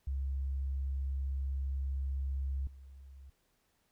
sine tone with level steps, 67.7 Hz, C#2, 40 cents flat, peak -32 / -49 dBFS, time 0.07-3.3 s, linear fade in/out 5 ms, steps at 2.67 s, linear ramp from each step 2 ms, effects pink hiss -75 dBFS RMS until 3.91 s

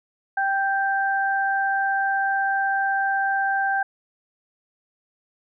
sine tone pair together, 783 / 1571 Hz, G5 / G6, -2 / +3 cents, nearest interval octave, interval 1205 cents, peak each -22 / -23 dBFS, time 0.37-3.83 s, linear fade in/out 5 ms, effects none

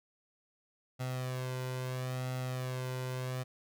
sawtooth tone with flanger, 128 Hz, C3, 38 cents flat, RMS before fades -37 dBFS, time 0.99-3.44 s, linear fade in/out 20 ms, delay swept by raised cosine 1.5 to 2.02 ms, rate 0.75 Hz, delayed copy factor +0.65, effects none

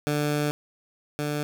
15% pulse tone pair in turn, 147.9 / 147.9 Hz, D3 / D3, +13 / +13 cents, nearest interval unison, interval 0 cents, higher neither, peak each -17 / -20 dBFS, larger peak first, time 0.07-0.51 / 1.19-1.43 s, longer first, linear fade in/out 0 ms, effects none

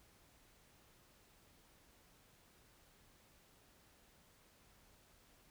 silence, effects pink hiss -68 dBFS RMS until 5.5 s

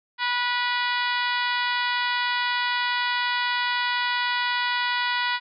harmonic tone, 488.5 Hz, B4, 19 cents flat, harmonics 2 / 3 / 4 / 5 / 6 / 7 / 8 / 9 / 10, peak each -27 / -29 / -28 / -34 / -34 / -33 / -35 / -37 / -40 dBFS, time 0.18-5.4 s, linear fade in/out 50 ms, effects none

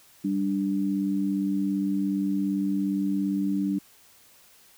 sine tone pair together, 196 / 293.4 Hz, G3 / D4, 0 / -2 cents, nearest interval perfect fifth, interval 698 cents, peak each -26 dBFS, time 0.24-3.79 s, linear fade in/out 10 ms, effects white hiss -56 dBFS RMS until 4.77 s

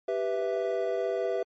triangle chord, E minor, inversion first, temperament equal, 392 / 493.9 / 659.3 Hz, G4 / B4 / E5, 0 / 0 / 0 cents, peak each -29 dBFS, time 0.08-1.43 s, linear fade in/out 5 ms, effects MP3 32 kbps

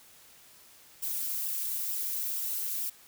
violet noise with flanger, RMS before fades -33 dBFS, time 1.02-2.9 s, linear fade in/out 10 ms, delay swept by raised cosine 0.45 to 5.25 ms, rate 2.2 Hz, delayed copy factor -0.8, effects white hiss -56 dBFS RMS until 3.07 s

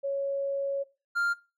sine / triangle tone pair in turn, 554.4 / 1397 Hz, C#5 / F6, 0 / 0 cents, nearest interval octave + major third, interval 1600 cents, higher second, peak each -27 / -23 dBFS, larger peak second, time 0.03-0.84 / 1.15-1.34 s, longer first, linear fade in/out 20 ms, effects noise-tail reverb RT60 0.3 s tail -19 dB re dry

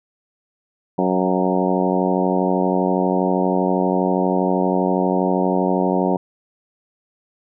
harmonic tone with a mistuned harmonic, 92.5 Hz, F#2, in tune, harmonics 2 / 3 / 4 / 5 / 6 / 7 / 8 / 9 / 10, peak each -21 / -23 / -23 / -26 / -25 / -27 / -26 / -30 / -27 dBFS, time 0.98-6.17 s, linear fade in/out 5 ms, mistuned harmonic 8, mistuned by -20 cents, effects none

